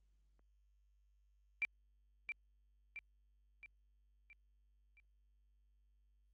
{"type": "tone with echo", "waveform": "sine", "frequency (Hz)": 2349, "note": "D7", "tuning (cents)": 0, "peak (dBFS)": -33, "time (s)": [1.62, 1.65], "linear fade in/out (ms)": 0, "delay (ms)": 670, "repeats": 5, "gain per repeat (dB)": -6, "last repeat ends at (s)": 5, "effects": ["added 50 Hz sine -70 dBFS peak until 6.33 s", "Opus 24 kbps"]}